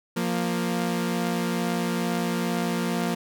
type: tone pair together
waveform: sawtooth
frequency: 175.39 / 233.1 Hz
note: F3 / A#3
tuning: +8 / 0 cents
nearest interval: perfect fourth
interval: 492 cents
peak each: -23 dBFS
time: 0.16-3.15 s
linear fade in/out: 10 ms
effects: none